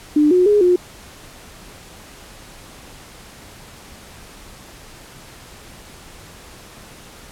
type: tone with pitch steps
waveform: sine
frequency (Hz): 299 / 362.6 / 415.1 / 357.9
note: D4 / F#4 / G#4 / F4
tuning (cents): +31 / -35 / -1 / +42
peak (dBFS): -10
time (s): 0.16-0.76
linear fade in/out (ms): 5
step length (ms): 150
effects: pink hiss -41 dBFS RMS until 7.31 s + low-pass 12000 Hz 12 dB/octave